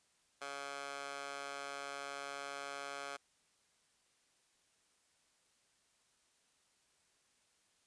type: tone with high-pass filter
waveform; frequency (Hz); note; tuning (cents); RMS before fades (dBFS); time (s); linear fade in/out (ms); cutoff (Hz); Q
15% pulse; 140.4; C#3; +22; -45; 0.41-3.17; 10; 870; 1.6
effects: white hiss -74 dBFS RMS until 7.86 s + resampled to 22050 Hz